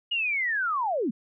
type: linear sweep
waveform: sine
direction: down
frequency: 2900 to 190 Hz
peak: -24 dBFS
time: 0.11-1.11 s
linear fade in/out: 10 ms
effects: none